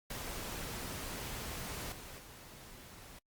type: noise with level steps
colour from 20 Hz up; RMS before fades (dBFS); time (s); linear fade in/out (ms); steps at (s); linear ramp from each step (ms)
pink; -42 / -49 / -53; 0.1-3.19; 5; 1.92 / 2.18; 2
effects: noise-tail reverb RT60 0.1 s tail -26 dB re dry + Opus 48 kbps